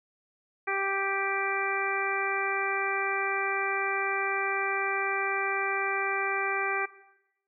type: harmonic tone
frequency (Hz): 392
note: G4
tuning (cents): 0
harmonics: 1 / 2 / 3 / 4 / 5 / 6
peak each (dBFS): -34 / -34 / -34 / -34 / -34 / -34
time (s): 0.67-6.86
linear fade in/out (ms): 10
effects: noise-tail reverb RT60 0.9 s tail -17 dB re dry